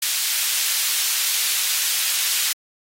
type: high-pass noise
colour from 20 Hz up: pink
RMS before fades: -22 dBFS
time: 0.02-2.53 s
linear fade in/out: 5 ms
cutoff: 3000 Hz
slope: 12 dB/octave
effects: AAC 48 kbps